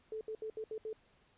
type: tone bursts at uneven times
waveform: sine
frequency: 437 Hz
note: A4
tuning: 12 cents flat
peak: -38 dBFS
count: 6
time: 0.12-0.21 / 0.28-0.35 / 0.42-0.5 / 0.57-0.64 / 0.71-0.78 / 0.85-0.93 s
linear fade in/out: 2 ms
effects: pink hiss -69 dBFS RMS until 1.37 s + resampled to 8000 Hz